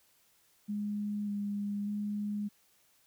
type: tone with vibrato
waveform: sine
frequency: 205.3 Hz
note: G#3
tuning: 20 cents flat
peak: -32 dBFS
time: 0.68-2.49 s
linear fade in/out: 20 ms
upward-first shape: square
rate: 0.84 Hz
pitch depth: 14 cents each way
effects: white hiss -68 dBFS RMS until 3.06 s